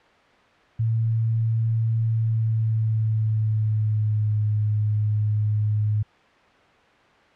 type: tone with pitch glide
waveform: sine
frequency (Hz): 112.9 to 105.95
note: A2 to G#2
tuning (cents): +45 to +35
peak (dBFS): -19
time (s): 0.79-6.03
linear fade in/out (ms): 10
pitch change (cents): -110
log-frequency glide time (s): 2.03-4.43
effects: white hiss -54 dBFS RMS until 7.35 s + low-pass 2000 Hz 12 dB/octave